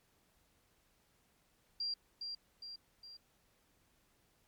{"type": "tone with echo", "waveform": "sine", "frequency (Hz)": 4754, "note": "D8", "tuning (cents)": 20, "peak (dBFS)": -35, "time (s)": [1.8, 1.94], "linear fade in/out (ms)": 5, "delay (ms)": 410, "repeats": 3, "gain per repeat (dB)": -5, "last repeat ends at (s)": 3.17, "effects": ["pink hiss -73 dBFS RMS until 4.47 s", "MP3 96 kbps"]}